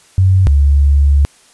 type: tone pair in turn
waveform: sine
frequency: 94.3 / 70.81 Hz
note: F#2 / C#2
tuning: +33 / +37 cents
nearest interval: perfect fourth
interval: 496 cents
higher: first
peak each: -6 dBFS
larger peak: neither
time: 0.18-0.47 / 0.47-1.25 s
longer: second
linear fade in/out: 0 ms
effects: white hiss -47 dBFS RMS until 1.53 s + resampled to 24000 Hz